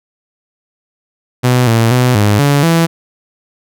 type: tone with pitch steps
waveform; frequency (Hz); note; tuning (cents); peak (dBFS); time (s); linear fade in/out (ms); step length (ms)
sawtooth; 125 / 114.5 / 125.3 / 103.6 / 142.7 / 166; B2 / A#2 / B2 / G#2 / D3 / E3; +21 / -31 / +25 / -4 / -49 / +12; -4; 1.43-2.87; 20; 240
effects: none